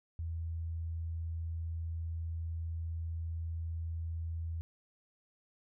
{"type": "tone", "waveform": "sine", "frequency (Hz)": 82.41, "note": "E2", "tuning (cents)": 0, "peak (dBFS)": -35, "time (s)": [0.19, 4.61], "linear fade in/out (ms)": 0, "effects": []}